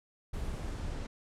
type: noise with low-pass filter sweep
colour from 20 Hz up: brown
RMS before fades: -37 dBFS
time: 0.33-1.07 s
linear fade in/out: 10 ms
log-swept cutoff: 12000 to 7000 Hz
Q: 1.1
effects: none